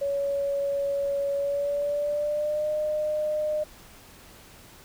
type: tone with pitch glide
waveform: sine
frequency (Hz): 561 to 608.3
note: C#5 to D#5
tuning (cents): +21 to -39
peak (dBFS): -24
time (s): 0.01-3.64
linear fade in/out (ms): 10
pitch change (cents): +140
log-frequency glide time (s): 1.36-2.71
effects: pink hiss -50 dBFS RMS until 4.84 s